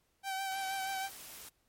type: tone with vibrato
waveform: sawtooth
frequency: 772 Hz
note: G5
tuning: 27 cents flat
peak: -31 dBFS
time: 0.23-1.1 s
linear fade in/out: 50 ms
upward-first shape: sine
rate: 6.3 Hz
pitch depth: 25 cents each way
type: noise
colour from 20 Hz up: white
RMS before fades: -49 dBFS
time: 0.51-1.49 s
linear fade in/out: 5 ms
effects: pink hiss -75 dBFS RMS until 1.68 s + MP3 64 kbps